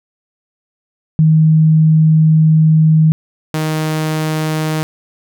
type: tone pair in turn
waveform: sine / sawtooth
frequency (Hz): 157.6 / 156.24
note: D#3 / D#3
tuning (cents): +23 / +8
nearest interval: unison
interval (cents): 15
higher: first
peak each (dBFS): -6 / -11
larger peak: first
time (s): 1.19-3.12 / 3.54-4.83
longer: first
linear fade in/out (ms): 0
effects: none